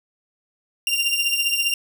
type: beating tone pair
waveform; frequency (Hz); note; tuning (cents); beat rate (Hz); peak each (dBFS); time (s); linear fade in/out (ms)
sawtooth; 2776 / 2791; F7 / F7; -11 / -2; 15; -19; 0.87-1.74; 2
effects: none